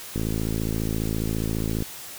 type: click train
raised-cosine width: 3 ms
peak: -14 dBFS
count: 92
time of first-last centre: 0.16-1.824 s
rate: 54.7 Hz
effects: white hiss -39 dBFS RMS until 2.18 s